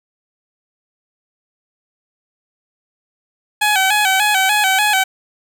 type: tone with vibrato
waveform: 15% pulse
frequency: 801 Hz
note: G5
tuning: 37 cents sharp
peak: -6 dBFS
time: 3.61-5.04 s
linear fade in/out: 10 ms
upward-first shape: square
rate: 3.4 Hz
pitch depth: 84 cents each way
effects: none